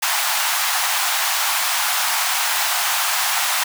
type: high-pass noise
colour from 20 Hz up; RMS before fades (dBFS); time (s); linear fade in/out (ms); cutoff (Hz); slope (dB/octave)
pink; -20; 0.02-3.64; 10; 740; 48
effects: none